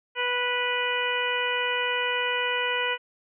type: harmonic tone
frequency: 491.9 Hz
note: B4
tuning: 7 cents flat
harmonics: 1 / 2 / 3 / 4 / 5 / 6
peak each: -31 / -31 / -31 / -31 / -31 / -31 dBFS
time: 0.15-2.98 s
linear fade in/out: 50 ms
effects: none